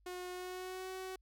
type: tone with pitch glide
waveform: sawtooth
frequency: 361.7 to 375.5 Hz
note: F#4 to F#4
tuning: -39 to +26 cents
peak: -38 dBFS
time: 0.06-1.16 s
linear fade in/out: 5 ms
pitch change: +65 cents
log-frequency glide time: 0.31-0.9 s
effects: added 50 Hz sine -66 dBFS peak until 1.21 s